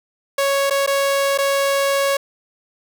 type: tone with dropouts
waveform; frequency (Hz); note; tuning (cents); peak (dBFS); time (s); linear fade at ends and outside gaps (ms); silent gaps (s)
sawtooth; 554.4; C#5; 0; -12; 0.38-2.17; 5; 0.699-0.707 / 0.864-0.874 / 1.377-1.385
effects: none